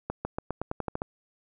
accelerating click train, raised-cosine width 1 ms, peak -16 dBFS, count 10, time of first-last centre 0.1-1.019 s, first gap 150 ms, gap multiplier 0.9, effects none

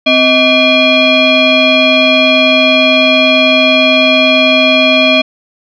sine tone with frequency modulation, 1523 Hz, F#6, 50 cents sharp, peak -5 dBFS, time 0.06-5.22 s, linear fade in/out 10 ms, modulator 891 Hz, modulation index 2.3, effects none

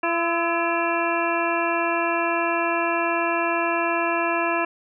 harmonic tone with a mistuned harmonic, 338.6 Hz, E4, 46 cents sharp, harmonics 1 / 2 / 3 / 4 / 5 / 7 / 8, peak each -27 / -26 / -26 / -30 / -29 / -31 / -30 dBFS, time 0.03-4.65 s, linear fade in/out 5 ms, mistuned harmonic 4, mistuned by -53 cents, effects none

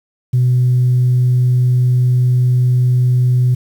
sine tone, 125 Hz, B2, 21 cents sharp, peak -8 dBFS, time 0.33-3.55 s, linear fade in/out 10 ms, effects tanh soft clip ceiling -6 dBFS + 7-bit

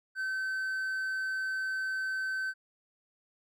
triangle tone, 1536 Hz, G6, 36 cents flat, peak -29 dBFS, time 0.15-2.54 s, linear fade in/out 50 ms, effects none

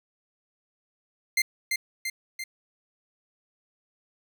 sawtooth tone with echo, 2093 Hz, C7, in tune, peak -17 dBFS, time 1.37-1.42 s, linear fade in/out 5 ms, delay 340 ms, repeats 3, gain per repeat -4 dB, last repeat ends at 2.44 s, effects none

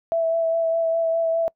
sine tone with vibrato, 659.3 Hz, E5, in tune, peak -18 dBFS, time 0.12-1.48 s, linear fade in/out 0 ms, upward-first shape sine, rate 4.9 Hz, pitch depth 16 cents each way, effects noise-tail reverb RT60 0.1 s tail -25 dB re dry

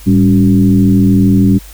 sine tone with frequency modulation, 194.9 Hz, G3, 10 cents flat, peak -5 dBFS, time 0.06-1.59 s, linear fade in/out 20 ms, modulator 86.9 Hz, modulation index 1.1, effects added 50 Hz sine -32 dBFS peak until 1.73 s + white hiss -38 dBFS RMS until 1.73 s

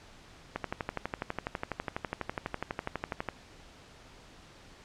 click train, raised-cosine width 0.5 ms, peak -17 dBFS, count 34, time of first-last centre 0.56-3.287 s, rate 12.1 Hz, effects pink hiss -54 dBFS RMS until 4.84 s + low-pass 6000 Hz 12 dB/octave

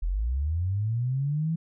sine linear sweep, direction up, 38.6 to 166.3 Hz, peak -24 dBFS, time 0.02-1.56 s, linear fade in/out 10 ms, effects none

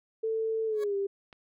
sine tone with pitch glide, 444.7 to 396.2 Hz, A4 to G4, +18 to +18 cents, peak -27 dBFS, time 0.23-1.07 s, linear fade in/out 10 ms, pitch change -200 cents, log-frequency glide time 0.66-0.96 s
20% pulse tone with exponential growth, 557 Hz, C#5, 8 cents sharp, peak -34 dBFS, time 0.72-0.84 s, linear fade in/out 5 ms, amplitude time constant 26 ms
click, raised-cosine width 0.3 ms, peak -33 dBFS, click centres 1.328 s
effects none

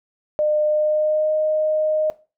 sine tone with pitch glide, 605 to 618.4 Hz, D#5 to D#5, -49 to -11 cents, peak -16 dBFS, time 0.39-2.1 s, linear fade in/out 0 ms, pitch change +38 cents, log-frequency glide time 0.65-1.33 s, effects noise-tail reverb RT60 0.3 s tail -18 dB re dry

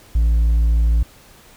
sine tone with hard clipping, 56.7 Hz, A#1, 47 cents flat, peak -13 dBFS, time 0.15-1.03 s, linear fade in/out 5 ms, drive 2 dB, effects pink hiss -47 dBFS RMS until 1.56 s

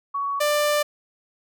sine / sawtooth tone pair in turn, 1122 / 592.3 Hz, C#6 / D5, +21 / +15 cents, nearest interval major seventh, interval 1106 cents, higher first, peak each -23 / -15 dBFS, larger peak second, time 0.14-0.4 / 0.4-0.83 s, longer second, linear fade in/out 10 ms, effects none

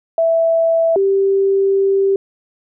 sine tone pair in turn, 659.3 / 391.2 Hz, E5 / G4, 0 / -4 cents, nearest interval major sixth, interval 904 cents, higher first, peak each -11 dBFS, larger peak neither, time 0.18-0.96 / 0.96-2.16 s, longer second, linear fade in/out 2 ms, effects none

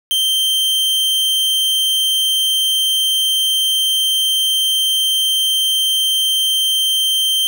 45% pulse tone, 3136 Hz, G7, in tune, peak -13 dBFS, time 0.11-7.47 s, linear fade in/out 0 ms, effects none

